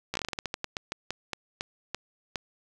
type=slowing click train; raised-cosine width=0.2 ms; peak=-14 dBFS; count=19; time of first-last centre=0.14-2.358 s; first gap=14 ms; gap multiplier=1.22; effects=none